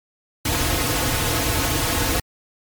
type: noise with comb filter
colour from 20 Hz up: pink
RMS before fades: -21 dBFS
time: 0.45-2.2 s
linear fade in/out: 5 ms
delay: 5.1 ms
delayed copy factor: -0.95
effects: MP3 96 kbps